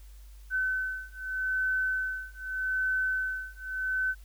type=beating tone pair; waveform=sine; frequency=1520 / 1520.82 Hz; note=F#6 / F#6; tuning=+46 / +47 cents; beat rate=0.82 Hz; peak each=-31 dBFS; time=0.5-4.15 s; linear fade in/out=50 ms; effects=added 50 Hz sine -46 dBFS peak until 4.24 s + white hiss -62 dBFS RMS until 4.24 s